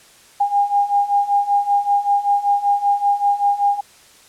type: beating tone pair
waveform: sine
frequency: 807 / 812.2 Hz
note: G#5 / G#5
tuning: -50 / -39 cents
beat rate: 5.2 Hz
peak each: -19 / -16 dBFS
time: 0.4-3.81 s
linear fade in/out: 10 ms
effects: white hiss -48 dBFS RMS until 4.28 s + low-pass 10000 Hz 12 dB/octave